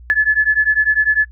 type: beating tone pair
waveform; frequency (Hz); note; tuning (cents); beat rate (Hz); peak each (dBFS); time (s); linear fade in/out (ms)
sine; 1716 / 1726; A6 / A6; -44 / -34; 10; -14; 0.1-1.25; 0
effects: noise-tail reverb RT60 0.1 s tail -25 dB re dry + added 60 Hz sine -36 dBFS peak until 1.31 s